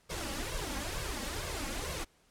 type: noise with flanger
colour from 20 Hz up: pink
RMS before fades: -37 dBFS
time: 0.09-2.05 s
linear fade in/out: 20 ms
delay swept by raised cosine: 1.8 to 3.7 ms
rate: 2.2 Hz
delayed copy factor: +0.7
effects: pink hiss -67 dBFS RMS until 2.3 s + low-pass 11000 Hz 12 dB/octave